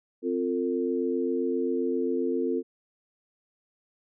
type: chord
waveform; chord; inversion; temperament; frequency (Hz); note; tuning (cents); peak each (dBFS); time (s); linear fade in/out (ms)
sine; F major; second; equal with one note detuned; 261.6 / 349.2 / 449.5; C4 / F4 / A4; 0 / 0 / +37; -29; 0.22-2.63; 50
effects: none